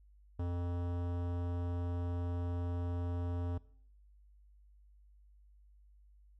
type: tone with hard clipping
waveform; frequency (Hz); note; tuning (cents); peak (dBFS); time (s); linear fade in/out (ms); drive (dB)
sine; 87.5; F2; +4; -36; 0.39-3.58; 5; 18
effects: noise-tail reverb RT60 0.6 s tail -20 dB re dry + added 50 Hz sine -59 dBFS peak until 6.39 s